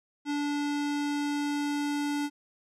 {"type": "tone with low-pass filter sweep", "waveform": "square", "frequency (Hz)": 290.3, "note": "D4", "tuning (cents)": -20, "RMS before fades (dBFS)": -30, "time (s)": [0.25, 2.3], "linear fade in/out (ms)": 50, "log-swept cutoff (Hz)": [6300, 10000], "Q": 0.82, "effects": []}